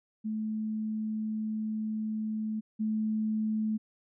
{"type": "tone pair in turn", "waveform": "sine", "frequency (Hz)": [216.9, 216.9], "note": ["A3", "A3"], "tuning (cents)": [-25, -25], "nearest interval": "unison", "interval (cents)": 0, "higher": "neither", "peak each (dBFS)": [-30, -27], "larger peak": "second", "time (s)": [[0.24, 2.61], [2.79, 3.78]], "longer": "first", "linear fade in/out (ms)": 20, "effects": []}